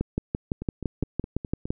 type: two click trains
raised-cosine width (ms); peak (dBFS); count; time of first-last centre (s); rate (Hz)
3; -20 / -12; 6 / 11; 0.62-1.655 / 0.01-1.705; 4.83 / 5.9
effects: none